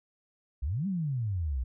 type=exponential two-way sweep; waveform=sine; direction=up then down; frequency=58.7 to 203.7 to 58.7 Hz; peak=-28 dBFS; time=0.62-1.64 s; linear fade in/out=10 ms; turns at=0.87 s; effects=none

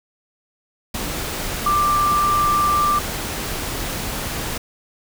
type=tone in noise; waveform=sine; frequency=1181 Hz; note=D6; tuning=9 cents sharp; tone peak=-15 dBFS; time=1.66-2.99 s; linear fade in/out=5 ms; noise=pink; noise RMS=-26 dBFS; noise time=0.94-4.58 s; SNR=+8 dB; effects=none

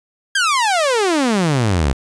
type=exponential sweep; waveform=sawtooth; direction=down; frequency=1649 to 62.7 Hz; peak=-10 dBFS; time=0.35-1.93 s; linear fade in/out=5 ms; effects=resampled to 22050 Hz

